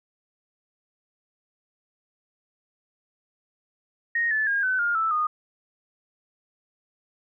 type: tone with pitch steps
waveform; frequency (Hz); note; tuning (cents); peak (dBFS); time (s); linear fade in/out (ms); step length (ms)
sine; 1864.7 / 1739.8 / 1623.3 / 1514.6 / 1413.2 / 1318.5 / 1230.2; A#6 / A6 / G#6 / F#6 / F6 / E6 / D#6; 0 / -20 / -40 / +40 / +20 / 0 / -20; -21; 4.15-5.27; 5; 160
effects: none